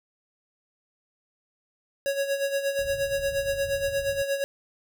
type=tone with tremolo; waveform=square; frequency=554.4 Hz; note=C#5; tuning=in tune; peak=-23 dBFS; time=2.06-4.44 s; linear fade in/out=0 ms; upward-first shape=sine; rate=8.5 Hz; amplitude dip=65%
type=low-pass noise; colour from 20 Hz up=white; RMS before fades=-42 dBFS; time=2.79-4.22 s; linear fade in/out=0 ms; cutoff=120 Hz; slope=24 dB/octave
effects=none